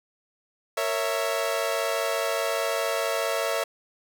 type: chord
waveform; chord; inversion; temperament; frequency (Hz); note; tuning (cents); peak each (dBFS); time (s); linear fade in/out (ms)
sawtooth; A# diminished; none; equal with one note detuned; 460 / 554.4 / 659.3; A#4 / C#5 / E5; -23 / 0 / 0; -27 / -25 / -24; 0.77-3.64; 5
effects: none